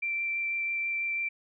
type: tone with vibrato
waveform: sine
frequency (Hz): 2349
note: D7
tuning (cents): 0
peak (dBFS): -28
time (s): 0.02-1.29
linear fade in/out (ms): 10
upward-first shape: triangle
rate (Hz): 6.1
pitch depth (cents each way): 9
effects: none